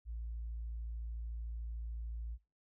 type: tone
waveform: sine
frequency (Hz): 56.8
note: A#1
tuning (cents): -44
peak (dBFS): -38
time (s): 0.05-2.38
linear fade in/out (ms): 50
effects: noise-tail reverb RT60 0.3 s tail -23 dB re dry + tanh soft clip ceiling -35 dBFS